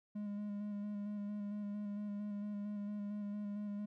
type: tone with vibrato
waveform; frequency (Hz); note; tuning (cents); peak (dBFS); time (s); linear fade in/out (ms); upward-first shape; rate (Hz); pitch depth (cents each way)
triangle; 205.9; G#3; -15; -37; 0.15-3.86; 10; square; 4.4; 18
effects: none